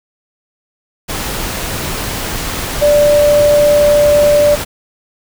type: tone in noise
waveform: sine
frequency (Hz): 587.3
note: D5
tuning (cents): 0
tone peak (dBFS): -6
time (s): 2.81-4.56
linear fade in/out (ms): 20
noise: pink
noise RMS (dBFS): -20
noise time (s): 1.08-4.65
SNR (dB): +11
effects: none